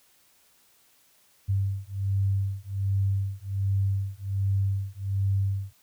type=beating tone pair; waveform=sine; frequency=97.4 / 98.7 Hz; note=G2 / G2; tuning=-11 / +12 cents; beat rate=1.3 Hz; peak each=-27 dBFS; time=1.48-5.73 s; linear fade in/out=20 ms; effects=white hiss -62 dBFS RMS until 5.82 s